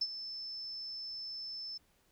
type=tone with ADSR envelope; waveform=sine; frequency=5274 Hz; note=E8; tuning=in tune; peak=-28 dBFS; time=0.01-1.78 s; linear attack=7 ms; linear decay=48 ms; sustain=-12 dB; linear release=10 ms; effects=pink hiss -71 dBFS RMS until 2.11 s